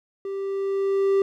triangle tone with level ramp, 392 Hz, G4, in tune, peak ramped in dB -26 to -14 dBFS, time 0.25-1.22 s, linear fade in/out 2 ms, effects none

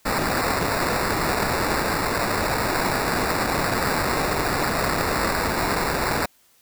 violet noise with sample-and-hold, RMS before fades -23 dBFS, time 0.05-6.26 s, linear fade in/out 10 ms, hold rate 3150 Hz, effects white hiss -59 dBFS RMS until 6.61 s

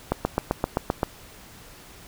click train, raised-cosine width 1 ms, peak -7 dBFS, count 8, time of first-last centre 0.12-1.031 s, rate 7.68 Hz, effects pink hiss -47 dBFS RMS until 2.07 s

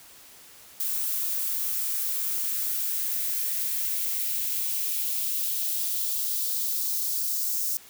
violet noise with high-pass filter sweep, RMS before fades -28 dBFS, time 0.8-7.77 s, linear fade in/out 0 ms, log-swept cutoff 820 to 5500 Hz, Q 1.7, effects white hiss -50 dBFS RMS until 7.89 s

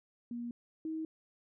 sine tone pair in turn, 238.1 / 318 Hz, A#3 / D#4, +37 / +38 cents, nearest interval perfect fourth, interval 501 cents, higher second, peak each -37 / -35 dBFS, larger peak second, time 0.31-0.51 / 0.85-1.05 s, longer neither, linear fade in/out 2 ms, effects none

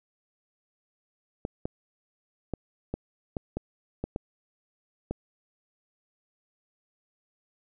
clicks, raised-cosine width 2 ms, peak -17 dBFS, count 9, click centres 1.451 / 1.655 / 2.537 / 2.94 / 3.368 / 3.57 / 4.04 / 4.161 / 5.11 s, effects none

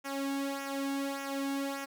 sawtooth tone with flanger, 275.9 Hz, C#4, 8 cents flat, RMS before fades -35 dBFS, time 0.04-1.86 s, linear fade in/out 20 ms, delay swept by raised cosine 0.23 to 1.63 ms, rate 1.7 Hz, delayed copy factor -0.7, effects none

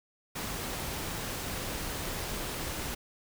pink noise, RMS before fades -36 dBFS, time 0.35-2.95 s, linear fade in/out 10 ms, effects none

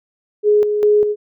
sine tone with tremolo, 418.3 Hz, G#4, 12 cents sharp, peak -9 dBFS, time 0.43-1.16 s, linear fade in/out 50 ms, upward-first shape square, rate 2.5 Hz, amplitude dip 50%, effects none

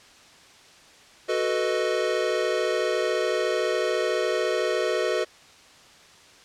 square chord, B dominant seventh, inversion second, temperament equal, 370 / 440 / 493.9 / 622.3 Hz, F#4 / A4 / B4 / D#5, 0 / 0 / 0 / 0 cents, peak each -29 dBFS, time 1.28-5.25 s, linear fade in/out 20 ms, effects white hiss -51 dBFS RMS until 6.44 s + low-pass 6000 Hz 12 dB/octave

